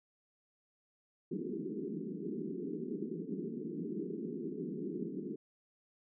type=band-pass noise; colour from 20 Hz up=white; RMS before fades=-40 dBFS; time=1.31-5.36 s; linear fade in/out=10 ms; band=160 to 420 Hz; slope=96 dB/octave; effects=none